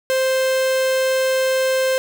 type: tone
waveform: 45% pulse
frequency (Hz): 523.3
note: C5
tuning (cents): 0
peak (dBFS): -16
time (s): 0.1-1.98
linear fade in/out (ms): 0
effects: none